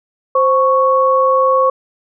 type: tone pair together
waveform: sine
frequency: 523.2 / 1108.7 Hz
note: C5 / C#6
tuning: 0 / 0 cents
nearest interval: octave + minor second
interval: 1300 cents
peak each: -12 dBFS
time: 0.35-1.7 s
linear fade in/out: 5 ms
effects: none